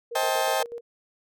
sine tone with tremolo, 471.4 Hz, A#4, 19 cents sharp, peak -32 dBFS, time 0.11-0.81 s, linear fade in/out 10 ms, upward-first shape square, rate 8.2 Hz, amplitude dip 70%
35% pulse chord, A half-diminished seventh, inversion first, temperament just, 528 / 633.6 / 792 / 880 Hz, C5 / Eb5 / G5 / A5, +16 / +31 / +18 / 0 cents, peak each -27 / -26 / -26 / -28 dBFS, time 0.15-0.63 s, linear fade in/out 5 ms
effects none

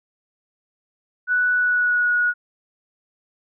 sine tone with pitch glide, 1480 to 1455.4 Hz, F#6 to F#6, 0 to -29 cents, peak -16 dBFS, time 1.27-2.34 s, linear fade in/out 50 ms, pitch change -29 cents, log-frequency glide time 1.53-2.12 s, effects none

